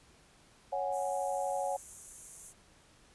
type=chord; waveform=sine; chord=C# suspended fourth; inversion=none; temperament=just; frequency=554.4 / 739.2 / 831.5 Hz; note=C#5 / F#5 / G#5; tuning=0 / -2 / +2 cents; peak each=-35 / -35 / -37 dBFS; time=0.72-1.77 s; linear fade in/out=10 ms
type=high-pass noise; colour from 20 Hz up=white; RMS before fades=-47 dBFS; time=0.91-2.54 s; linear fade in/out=50 ms; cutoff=6100 Hz; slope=96 dB/octave
effects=pink hiss -62 dBFS RMS until 3.14 s + resampled to 24000 Hz